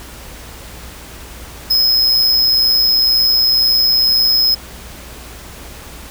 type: tone with amplitude modulation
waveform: square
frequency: 5120 Hz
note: D#8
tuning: 49 cents sharp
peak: -8 dBFS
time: 1.7-4.55 s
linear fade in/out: 10 ms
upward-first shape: sine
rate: 122 Hz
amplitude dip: 55%
effects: added 60 Hz sine -37 dBFS peak until 6.1 s + pink hiss -35 dBFS RMS until 6.1 s